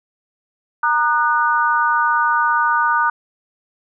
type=chord; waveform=sine; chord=D# minor; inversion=second; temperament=equal with one note detuned; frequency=932.3 / 1214.7 / 1480 Hz; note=A#5 / D#6 / F#6; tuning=0 / -42 / 0 cents; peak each=-18 dBFS; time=0.83-3.1 s; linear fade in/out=5 ms; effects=none